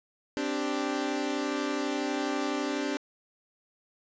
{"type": "chord", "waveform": "sawtooth", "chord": "C suspended second", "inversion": "none", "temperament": "equal", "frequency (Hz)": [261.6, 293.7, 392], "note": ["C4", "D4", "G4"], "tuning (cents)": [0, 0, 0], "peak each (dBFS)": [-30, -27, -31], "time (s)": [0.37, 2.97], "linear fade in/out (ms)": 0, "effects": ["resampled to 16000 Hz", "10-bit"]}